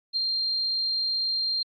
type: tone with ADSR envelope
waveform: sine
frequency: 4186 Hz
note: C8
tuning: in tune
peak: -22 dBFS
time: 0.13-1.63 s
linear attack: 35 ms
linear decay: 14 ms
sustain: -2 dB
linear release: 10 ms
effects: AAC 32 kbps